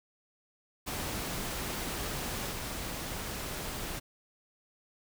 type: noise with level steps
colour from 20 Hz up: pink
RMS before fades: -36 / -38 dBFS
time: 0.86-4 s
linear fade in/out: 20 ms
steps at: 2.52 s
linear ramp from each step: 2 ms
effects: none